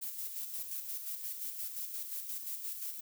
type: noise with tremolo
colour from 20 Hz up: violet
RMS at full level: -39 dBFS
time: 0.01-3.01 s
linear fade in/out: 20 ms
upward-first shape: square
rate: 5.7 Hz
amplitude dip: 45%
effects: none